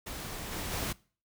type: noise with level steps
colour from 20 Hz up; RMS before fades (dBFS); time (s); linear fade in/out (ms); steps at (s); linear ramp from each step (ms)
pink; -40 / -37 / -34; 0.06-0.93; 10; 0.51 / 0.71; 20
effects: noise-tail reverb RT60 0.4 s tail -22 dB re dry